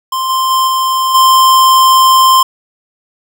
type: tone with level steps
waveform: square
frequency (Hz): 1046.5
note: C6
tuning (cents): 0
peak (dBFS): -14 / -11 / -9 / -11 / -5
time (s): 0.12-2.43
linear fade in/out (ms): 5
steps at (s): 0.29 / 0.5 / 0.67 / 1.14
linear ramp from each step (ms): 10
effects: none